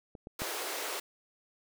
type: clicks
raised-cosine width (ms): 2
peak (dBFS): -32 / -30 / -24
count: 3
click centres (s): 0.152 / 0.271 / 0.419
type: high-pass noise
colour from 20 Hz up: pink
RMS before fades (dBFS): -37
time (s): 0.39-1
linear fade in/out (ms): 5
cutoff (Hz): 340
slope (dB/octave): 48
effects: none